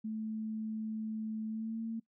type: tone with pitch glide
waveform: sine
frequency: 218.5 to 225.9 Hz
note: A3 to A3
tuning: -12 to +46 cents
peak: -35 dBFS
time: 0.04-2 s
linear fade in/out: 10 ms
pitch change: +58 cents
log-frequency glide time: 1.48-1.8 s
effects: noise-tail reverb RT60 0.1 s tail -22 dB re dry